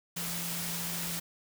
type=tone in noise; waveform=sine; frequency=170.6 Hz; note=F3; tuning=40 cents flat; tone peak=-40 dBFS; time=0.16-1.2 s; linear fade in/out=10 ms; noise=white; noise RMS=-36 dBFS; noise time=0.16-1.2 s; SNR=-7 dB; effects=none